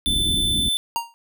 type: tone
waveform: square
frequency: 3527 Hz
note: A7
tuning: 3 cents sharp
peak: -20 dBFS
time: 0.06-0.77 s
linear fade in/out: 0 ms
type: low-pass noise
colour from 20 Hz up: pink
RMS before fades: -27 dBFS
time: 0.06-0.69 s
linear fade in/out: 5 ms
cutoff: 350 Hz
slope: 48 dB/octave
type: tone with exponential decay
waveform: square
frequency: 932.3 Hz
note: A#5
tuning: in tune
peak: -18 dBFS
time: 0.96-1.14 s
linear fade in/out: 0 ms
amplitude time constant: 39 ms
effects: none